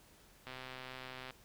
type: click train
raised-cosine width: 0.3 ms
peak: -30 dBFS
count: 109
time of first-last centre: 0.47-1.307 s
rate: 129 Hz
effects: pink hiss -63 dBFS RMS until 1.44 s